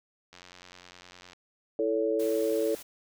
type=click train; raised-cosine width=0.2 ms; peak=-31 dBFS; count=91; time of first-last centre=0.33-1.332 s; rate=89.8 Hz
type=chord; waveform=sine; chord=A major; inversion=second; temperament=equal with one note detuned; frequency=329.6 / 440 / 562.8 Hz; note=E4 / A4 / C#5; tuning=0 / 0 / +26 cents; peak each=-31 / -27 / -30 dBFS; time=1.79-2.75 s; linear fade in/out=2 ms
type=noise; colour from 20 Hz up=white; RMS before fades=-45 dBFS; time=2.19-2.83 s; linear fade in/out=10 ms
effects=none